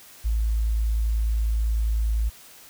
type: tone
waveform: sine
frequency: 55 Hz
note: A1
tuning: in tune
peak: -20 dBFS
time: 0.24-2.3 s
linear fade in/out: 20 ms
effects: white hiss -48 dBFS RMS until 2.69 s